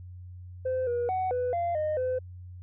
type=tone with pitch steps; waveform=sine; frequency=515 / 480.7 / 747 / 497 / 689 / 614 / 510 Hz; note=C5 / B4 / F#5 / B4 / F5 / D#5 / C5; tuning=-28 / -47 / +16 / +11 / -24 / -23 / -44 cents; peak=-24 dBFS; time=0.65-2.19 s; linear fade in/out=10 ms; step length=220 ms; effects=tanh soft clip ceiling -24 dBFS + added 90 Hz sine -41 dBFS peak until 2.62 s